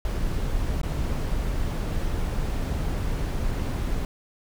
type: noise with dropouts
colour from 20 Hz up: brown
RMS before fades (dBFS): -26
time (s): 0.05-4.05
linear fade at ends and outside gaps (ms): 1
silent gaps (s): 0.815-0.832
effects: none